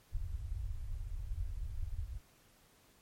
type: low-pass noise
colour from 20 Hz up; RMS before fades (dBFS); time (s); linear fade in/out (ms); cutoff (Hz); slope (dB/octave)
pink; -39; 0.11-2.21; 50; 100; 48
effects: pink hiss -66 dBFS RMS until 3.01 s + MP3 64 kbps